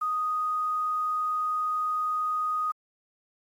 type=tone with quantisation; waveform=sine; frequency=1244.5 Hz; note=D#6; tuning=in tune; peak=-25 dBFS; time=0.01-2.72 s; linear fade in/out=10 ms; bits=9; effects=AAC 64 kbps